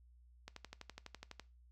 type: click train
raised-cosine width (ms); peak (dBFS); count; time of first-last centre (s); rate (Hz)
0.2; -30; 12; 0.48-1.397; 12
effects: noise-tail reverb RT60 0.3 s tail -19 dB re dry + added 60 Hz sine -61 dBFS peak until 1.71 s